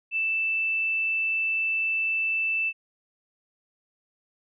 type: tone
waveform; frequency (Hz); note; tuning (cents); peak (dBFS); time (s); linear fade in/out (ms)
sine; 2648; E7; +7; -23; 0.11-2.73; 50
effects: none